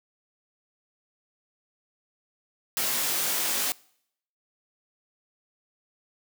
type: noise with comb filter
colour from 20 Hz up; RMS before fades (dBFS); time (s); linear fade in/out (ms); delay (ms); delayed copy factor
white; -27; 2.77-3.72; 0; 20; +0.75
effects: noise-tail reverb RT60 0.7 s tail -24 dB re dry + high-pass 200 Hz 12 dB/octave